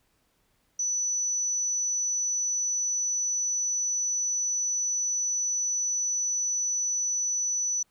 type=tone; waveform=sine; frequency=5960 Hz; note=F#8; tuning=12 cents sharp; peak=-25 dBFS; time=0.79-7.83 s; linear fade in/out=5 ms; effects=pink hiss -70 dBFS RMS until 7.9 s